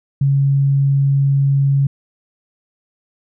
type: tone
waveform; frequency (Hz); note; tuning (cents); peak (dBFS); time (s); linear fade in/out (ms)
sine; 138.59; C#3; 0; -11; 0.21-1.87; 5
effects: none